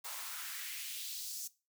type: noise with high-pass filter sweep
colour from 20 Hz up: white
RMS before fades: -43 dBFS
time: 0.04-1.48 s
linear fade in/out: 10 ms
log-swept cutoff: 790 to 6300 Hz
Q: 1.8
effects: noise-tail reverb RT60 0.3 s tail -19 dB re dry